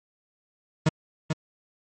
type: tone with echo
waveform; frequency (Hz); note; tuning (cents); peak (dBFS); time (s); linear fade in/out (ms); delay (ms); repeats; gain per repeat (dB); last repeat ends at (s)
40% pulse; 156.7; D#3; +13; -16; 0.86-0.89; 5; 440; 1; -6; 1.33
effects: MP3 32 kbps